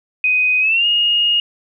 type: tone with pitch glide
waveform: sine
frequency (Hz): 2502 to 2857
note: D#7 to F7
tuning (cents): +9 to +39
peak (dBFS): -12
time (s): 0.24-1.4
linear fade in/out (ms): 2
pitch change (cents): +230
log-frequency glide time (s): 0.6-0.86
effects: none